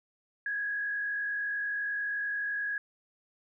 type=tone with frequency modulation; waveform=sine; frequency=1661.2 Hz; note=G#6; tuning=in tune; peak=-30 dBFS; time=0.46-2.78 s; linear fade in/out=2 ms; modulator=48.5 Hz; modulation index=0.67; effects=none